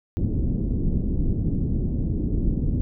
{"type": "low-pass noise", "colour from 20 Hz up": "pink", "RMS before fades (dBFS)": -23, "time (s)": [0.17, 2.81], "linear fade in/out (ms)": 0, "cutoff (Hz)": 310, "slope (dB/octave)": 24, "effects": []}